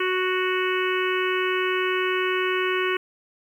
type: harmonic tone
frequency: 370 Hz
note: F#4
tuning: in tune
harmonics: 1 / 3 / 4 / 5 / 6 / 7 / 8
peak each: -24 / -29 / -30 / -31 / -32 / -32 / -33 dBFS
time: 0-2.97 s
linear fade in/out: 5 ms
effects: 9-bit